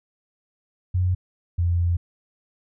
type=tone pair in turn; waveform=sine; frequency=91 / 86.49 Hz; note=F#2 / F2; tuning=-28 / -16 cents; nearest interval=minor second; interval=88 cents; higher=first; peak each=-18 dBFS; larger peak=neither; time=0.94-1.15 / 1.58-1.97 s; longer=second; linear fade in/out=10 ms; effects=none